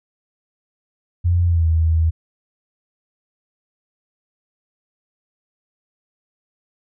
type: tone with pitch glide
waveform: sine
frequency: 87.31 to 80.99 Hz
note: F2 to E2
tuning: 0 to -30 cents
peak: -13 dBFS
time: 1.24-2.11 s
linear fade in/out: 20 ms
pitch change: -130 cents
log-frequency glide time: 1.45-1.67 s
effects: none